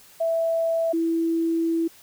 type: tone pair in turn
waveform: sine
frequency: 659.3 / 330.3 Hz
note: E5 / E4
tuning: 0 / +4 cents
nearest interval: octave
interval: 1196 cents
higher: first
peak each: -20 dBFS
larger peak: neither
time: 0.2-0.93 / 0.93-1.88 s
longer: second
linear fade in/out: 10 ms
effects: white hiss -51 dBFS RMS until 2.02 s